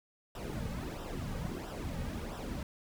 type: noise with flanger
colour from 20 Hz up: brown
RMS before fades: -39 dBFS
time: 0.35-2.63 s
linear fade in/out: 2 ms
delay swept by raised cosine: 0.45 to 2.95 ms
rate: 1.5 Hz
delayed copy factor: -0.7
effects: none